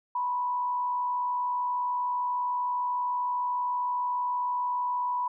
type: tone with frequency modulation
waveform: sine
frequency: 985 Hz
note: B5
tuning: 5 cents flat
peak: -26 dBFS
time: 0.15-5.28 s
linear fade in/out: 5 ms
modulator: 66.6 Hz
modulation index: 0.36
effects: none